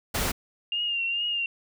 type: noise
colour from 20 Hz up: pink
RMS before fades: -27 dBFS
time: 0.14-0.32 s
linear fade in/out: 10 ms
type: tone with vibrato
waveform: sine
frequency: 2800 Hz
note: F7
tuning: 4 cents sharp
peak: -25 dBFS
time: 0.72-1.46 s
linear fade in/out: 2 ms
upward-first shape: triangle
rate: 2.3 Hz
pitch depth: 56 cents each way
effects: none